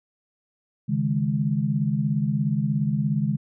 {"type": "chord", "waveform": "sine", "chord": "C# suspended second", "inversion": "none", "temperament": "equal", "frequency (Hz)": [138.59, 155.56, 207.7], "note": ["C#3", "D#3", "G#3"], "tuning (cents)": [0, 0, 0], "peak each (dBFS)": -25, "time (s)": [0.88, 3.37], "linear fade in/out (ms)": 20, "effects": []}